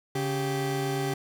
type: tone pair together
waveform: 30% pulse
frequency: 140.27 / 392.4 Hz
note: C#3 / G4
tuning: +21 / +2 cents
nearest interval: octave + tritone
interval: 1781 cents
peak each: -27 dBFS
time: 0.15-1.14 s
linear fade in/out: 5 ms
effects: none